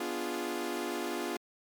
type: chord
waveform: sawtooth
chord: B diminished seventh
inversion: none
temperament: equal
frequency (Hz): 246.9 / 293.7 / 349.2 / 415.3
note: B3 / D4 / F4 / Ab4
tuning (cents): 0 / 0 / 0 / 0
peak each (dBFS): -36 / -36 / -32 / -36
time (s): 0-1.37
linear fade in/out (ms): 5
effects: MP3 96 kbps